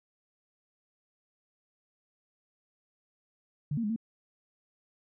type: tone with pitch steps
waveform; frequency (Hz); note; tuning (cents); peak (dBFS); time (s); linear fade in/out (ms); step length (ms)
sine; 147.1 / 231.2 / 208.3 / 226.8; D3 / A#3 / G#3 / A#3; +3 / -14 / +5 / -47; -28; 3.71-3.962; 5; 63
effects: none